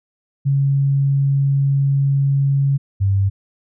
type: tone pair in turn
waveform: sine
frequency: 138.59 / 98 Hz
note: C#3 / G2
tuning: 0 / 0 cents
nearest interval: tritone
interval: 600 cents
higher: first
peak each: -13 dBFS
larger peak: neither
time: 0.45-2.78 / 3-3.3 s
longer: first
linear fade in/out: 20 ms
effects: none